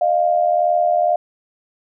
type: tone pair together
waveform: sine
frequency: 616.5 / 698.5 Hz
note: D#5 / F5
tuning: -16 / 0 cents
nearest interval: major second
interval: 216 cents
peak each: -18 / -15 dBFS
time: 0.01-1.16 s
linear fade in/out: 5 ms
effects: none